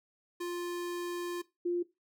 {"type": "tone pair in turn", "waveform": ["square", "sine"], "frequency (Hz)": [350, 350], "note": ["F4", "F4"], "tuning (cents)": [4, 4], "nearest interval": "unison", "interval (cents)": 0, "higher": "neither", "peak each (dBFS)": [-35, -28], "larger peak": "second", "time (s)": [[0.4, 1.42], [1.65, 1.83]], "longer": "first", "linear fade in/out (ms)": 10, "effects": ["noise-tail reverb RT60 0.2 s tail -17 dB re dry"]}